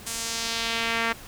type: tone with band-pass filter sweep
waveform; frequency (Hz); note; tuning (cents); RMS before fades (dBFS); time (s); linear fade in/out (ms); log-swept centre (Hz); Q
sawtooth; 229; A#3; -31; -28; 0.06-1.13; 10; 8900 to 1800; 1.3
effects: pink hiss -44 dBFS RMS until 1.27 s